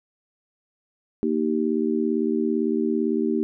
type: chord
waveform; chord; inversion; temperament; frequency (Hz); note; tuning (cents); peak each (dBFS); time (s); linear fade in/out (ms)
sine; Eb major; second; just; 233.3 / 311.1 / 388.9; Bb3 / Eb4 / G4; +2 / 0 / -14; -24 / -25 / -25; 1.23-3.43; 0
effects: none